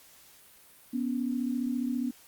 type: tone pair together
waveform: sine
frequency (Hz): 244.9 / 279.7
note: B3 / C#4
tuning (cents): -14 / +16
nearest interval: major second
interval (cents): 230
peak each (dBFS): -29 / -33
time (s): 0.93-2.11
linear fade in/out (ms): 10
effects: white hiss -56 dBFS RMS until 2.27 s + Opus 48 kbps